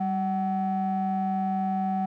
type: ring-modulated tone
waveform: triangle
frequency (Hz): 280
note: C#4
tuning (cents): +18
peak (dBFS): -18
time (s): 0-2.06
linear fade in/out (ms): 10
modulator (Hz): 474
effects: tanh soft clip ceiling -18 dBFS